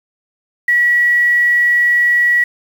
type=tone with quantisation; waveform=sine; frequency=1930 Hz; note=B6; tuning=40 cents flat; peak=-9 dBFS; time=0.68-2.44 s; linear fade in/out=5 ms; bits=6; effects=none